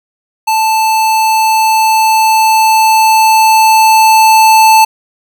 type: tone with level ramp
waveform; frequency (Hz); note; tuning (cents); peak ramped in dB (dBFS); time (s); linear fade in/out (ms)
square; 880; A5; 0; -9 to -3; 0.47-4.85; 10
effects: none